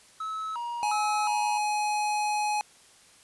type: tone with vibrato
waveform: triangle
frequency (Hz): 1108.7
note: C#6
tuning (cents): 0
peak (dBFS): -29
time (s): 0.2-1.58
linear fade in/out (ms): 5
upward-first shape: square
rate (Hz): 1.4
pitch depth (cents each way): 270
type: tone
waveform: square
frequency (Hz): 840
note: G#5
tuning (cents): +19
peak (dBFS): -26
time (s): 0.83-2.61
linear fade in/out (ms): 0
effects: white hiss -56 dBFS RMS until 3.23 s + resampled to 24000 Hz